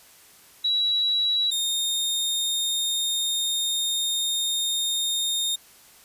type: tone pair in turn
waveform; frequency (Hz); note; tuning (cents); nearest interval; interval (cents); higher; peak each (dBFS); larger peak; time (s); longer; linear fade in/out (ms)
sine / sawtooth; 3903 / 3676; B7 / A#7; -21 / -25; minor second; 104; first; -20; neither; 0.64-1.51 / 1.51-5.56; second; 10
effects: white hiss -52 dBFS RMS until 6.04 s + resampled to 32000 Hz